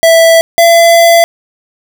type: tone pair in turn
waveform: square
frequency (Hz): 659.3 / 675.5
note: E5 / E5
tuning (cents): 0 / +42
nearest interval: unison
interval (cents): 42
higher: second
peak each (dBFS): -3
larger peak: neither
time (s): 0.03-0.41 / 0.58-1.24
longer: second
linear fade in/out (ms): 0
effects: none